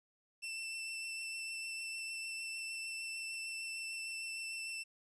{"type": "tone with vibrato", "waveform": "sawtooth", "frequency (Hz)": 2675, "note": "E7", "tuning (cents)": 25, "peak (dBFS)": -37, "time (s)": [0.42, 4.84], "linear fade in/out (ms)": 20, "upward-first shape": "triangle", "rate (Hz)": 6.6, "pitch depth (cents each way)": 14, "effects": ["resampled to 24000 Hz", "12-bit"]}